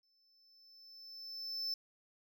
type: tone with exponential growth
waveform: triangle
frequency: 5280 Hz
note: E8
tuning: 2 cents sharp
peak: -33 dBFS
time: 0.03-1.74 s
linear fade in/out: 2 ms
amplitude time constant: 370 ms
effects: none